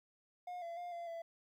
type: tone with pitch steps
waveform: triangle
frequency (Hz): 716 / 679 / 705 / 686 / 669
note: F5 / F5 / F5 / F5 / E5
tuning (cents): +43 / -49 / +16 / -31 / +25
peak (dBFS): -40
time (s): 0.47-1.22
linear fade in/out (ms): 5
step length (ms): 150
effects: 13-bit